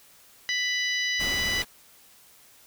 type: harmonic tone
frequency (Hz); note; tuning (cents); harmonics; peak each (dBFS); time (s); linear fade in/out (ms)
990; B5; +4; 2 / 3 / 4 / 5 / 6; -27 / -31 / -33 / -35 / -37; 0.49-1.62; 0
type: noise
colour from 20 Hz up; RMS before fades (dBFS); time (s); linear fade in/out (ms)
pink; -34; 1.19-1.65; 20
effects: white hiss -55 dBFS RMS until 2.66 s